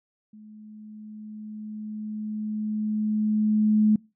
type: tone with level ramp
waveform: sine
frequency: 213.7 Hz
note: G#3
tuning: 50 cents sharp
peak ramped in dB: -44 to -15 dBFS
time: 0.33-3.96 s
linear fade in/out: 5 ms
effects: noise-tail reverb RT60 0.3 s tail -26 dB re dry